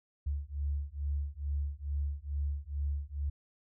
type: beating tone pair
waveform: sine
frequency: 70.6 / 72.9 Hz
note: C#2 / D2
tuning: +32 / -12 cents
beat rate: 2.3 Hz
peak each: -35 / -35 dBFS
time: 0.26-3.3 s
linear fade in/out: 10 ms
effects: none